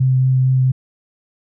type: tone with vibrato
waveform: sine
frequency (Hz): 130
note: C3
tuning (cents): -11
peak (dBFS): -11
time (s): 0-0.72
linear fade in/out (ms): 10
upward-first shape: triangle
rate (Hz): 4.4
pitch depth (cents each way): 11
effects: none